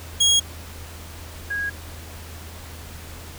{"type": "tone pair in turn", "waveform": ["25% pulse", "sine"], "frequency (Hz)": [3291, 1645.5], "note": ["G#7", "G#6"], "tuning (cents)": [-16, -16], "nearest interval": "octave", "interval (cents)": 1200, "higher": "first", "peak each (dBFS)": [-11, -23], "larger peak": "first", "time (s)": [[0.2, 0.4], [1.5, 1.7]], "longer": "neither", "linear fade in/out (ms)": 10, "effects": ["added 81 Hz sine -38 dBFS peak until 3.38 s", "pink hiss -41 dBFS RMS until 3.38 s"]}